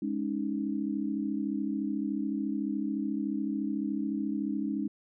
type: chord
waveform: sine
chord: Ab suspended fourth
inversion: none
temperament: equal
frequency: 207.7 / 277.2 / 311.1 Hz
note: Ab3 / Db4 / Eb4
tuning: 0 / 0 / 0 cents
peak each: -33 / -33 / -34 dBFS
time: 0.02-4.88 s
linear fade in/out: 5 ms
effects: none